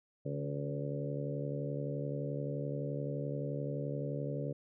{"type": "harmonic tone with a mistuned harmonic", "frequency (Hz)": 71.6, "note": "D2", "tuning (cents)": -43, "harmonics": [2, 3, 4, 5, 6, 7, 8], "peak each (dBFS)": [-37, -49, -43, -50, -44, -43, -44], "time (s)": [0.25, 4.53], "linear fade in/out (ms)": 10, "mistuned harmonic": 4, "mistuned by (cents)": -20, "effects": []}